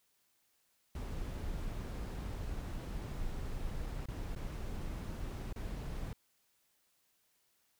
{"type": "noise with dropouts", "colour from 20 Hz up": "brown", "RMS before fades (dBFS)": -40, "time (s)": [0.95, 6.13], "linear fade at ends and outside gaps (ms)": 2, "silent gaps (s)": [[4.058, 4.085], [4.351, 4.361], [5.527, 5.56]], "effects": ["white hiss -75 dBFS RMS until 7.79 s"]}